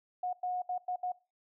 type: tone bursts at uneven times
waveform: sine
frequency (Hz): 726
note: F#5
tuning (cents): -33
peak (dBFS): -31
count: 5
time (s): 0.23-0.33 / 0.43-0.62 / 0.69-0.78 / 0.88-0.96 / 1.03-1.12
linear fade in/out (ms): 5
effects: noise-tail reverb RT60 0.3 s tail -21 dB re dry